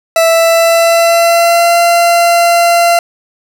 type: tone with pitch glide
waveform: 40% pulse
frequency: 659.3 to 686.1 Hz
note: E5 to F5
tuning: 0 to -31 cents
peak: -5 dBFS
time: 0.16-2.99 s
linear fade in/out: 2 ms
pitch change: +69 cents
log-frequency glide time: 0.27-1.78 s
effects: none